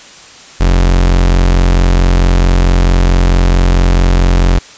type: tone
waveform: 40% pulse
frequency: 44.53 Hz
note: F1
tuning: 34 cents sharp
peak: -5 dBFS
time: 0.6-4.59 s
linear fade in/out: 10 ms
effects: white hiss -35 dBFS RMS until 4.77 s + resampled to 16000 Hz